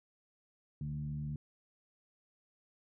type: tone with frequency modulation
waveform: sine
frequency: 146.83 Hz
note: D3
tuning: in tune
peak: -36 dBFS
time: 0.81-1.36 s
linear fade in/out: 2 ms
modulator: 74.7 Hz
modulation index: 0.69
effects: none